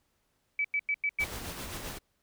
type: tone bursts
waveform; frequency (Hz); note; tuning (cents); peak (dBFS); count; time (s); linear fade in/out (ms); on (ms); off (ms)
sine; 2297; D7; -39; -26; 5; 0.59-1.241; 2; 55; 94
type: noise with tremolo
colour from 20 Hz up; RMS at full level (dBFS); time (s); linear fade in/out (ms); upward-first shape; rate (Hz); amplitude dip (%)
pink; -38; 1.19-1.99; 20; sine; 7.6; 40
effects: pink hiss -75 dBFS RMS until 2.22 s